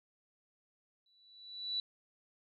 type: tone with exponential growth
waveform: sine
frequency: 3951 Hz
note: B7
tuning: in tune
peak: -31 dBFS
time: 1.06-1.8 s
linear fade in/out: 2 ms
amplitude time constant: 160 ms
effects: none